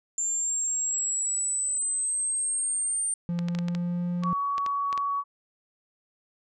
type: exponential sweep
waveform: sine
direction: up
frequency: 7260 to 8870 Hz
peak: -25 dBFS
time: 0.18-3.14 s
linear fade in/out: 2 ms
type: tone with pitch glide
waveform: triangle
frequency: 172.9 to 175.82 Hz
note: F3 to F3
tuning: -17 to +12 cents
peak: -24 dBFS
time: 3.29-4.33 s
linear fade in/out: 0 ms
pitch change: +29 cents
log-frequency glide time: 3.41-4.12 s
type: clicks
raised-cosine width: 0.2 ms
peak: -19 dBFS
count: 11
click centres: 3.39 / 3.485 / 3.55 / 3.588 / 3.684 / 3.75 / 4.236 / 4.581 / 4.663 / 4.928 / 4.977 s
type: tone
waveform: sine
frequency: 1126 Hz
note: C#6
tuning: 27 cents sharp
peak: -25 dBFS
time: 4.22-5.24 s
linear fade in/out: 50 ms
effects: none